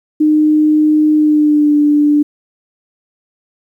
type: tone with pitch glide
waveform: sine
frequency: 305.4 to 294.8 Hz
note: D#4 to D4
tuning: -32 to +7 cents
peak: -7 dBFS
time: 0.2-2.23 s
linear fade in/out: 10 ms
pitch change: -61 cents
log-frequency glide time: 1.14-1.76 s
effects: 8-bit